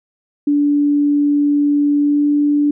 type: tone with pitch glide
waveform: sine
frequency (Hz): 290 to 292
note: D4 to D4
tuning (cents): -22 to -10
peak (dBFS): -11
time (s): 0.47-2.71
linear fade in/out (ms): 5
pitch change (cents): +12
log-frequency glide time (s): 1.99-2.25
effects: none